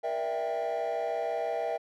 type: chord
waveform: triangle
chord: E half-diminished seventh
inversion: second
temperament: just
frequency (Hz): 474.7 / 593.3 / 659.3 / 791.1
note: Bb4 / D5 / E5 / G5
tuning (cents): +31 / +18 / 0 / +16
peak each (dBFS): -32 / -34 / -29 / -32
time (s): 0.03-1.78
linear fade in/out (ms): 20
effects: tanh soft clip ceiling -23 dBFS